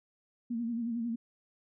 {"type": "tone with vibrato", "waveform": "sine", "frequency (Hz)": 233.1, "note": "A#3", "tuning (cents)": 0, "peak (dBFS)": -31, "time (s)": [0.5, 1.16], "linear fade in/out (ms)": 10, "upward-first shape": "sine", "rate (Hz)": 11, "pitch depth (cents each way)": 62, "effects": []}